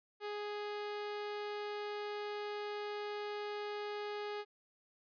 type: tone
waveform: sawtooth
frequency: 415.3 Hz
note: G#4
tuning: in tune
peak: -35 dBFS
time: 0.2-4.45 s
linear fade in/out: 50 ms
effects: resampled to 11025 Hz